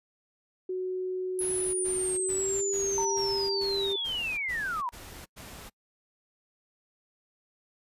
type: tone with pitch glide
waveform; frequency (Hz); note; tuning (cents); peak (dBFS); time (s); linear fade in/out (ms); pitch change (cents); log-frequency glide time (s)
sine; 370 to 394.3; F#4 to G4; 0 to +10; -29; 0.69-3.96; 5; +110; 2.17-2.58
type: linear sweep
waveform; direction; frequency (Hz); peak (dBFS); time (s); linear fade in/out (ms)
sine; down; 10548 to 937; -29; 1.39-4.89; 0
type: noise bursts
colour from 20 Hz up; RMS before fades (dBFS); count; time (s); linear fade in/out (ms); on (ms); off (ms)
pink; -45; 10; 1.4-5.7; 20; 340; 100
type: tone with exponential decay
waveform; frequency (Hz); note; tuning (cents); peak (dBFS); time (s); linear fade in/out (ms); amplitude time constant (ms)
sine; 913; A#5; -36; -28; 2.98-4.78; 1; 390
effects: noise-tail reverb RT60 0.1 s tail -26 dB re dry + resampled to 32000 Hz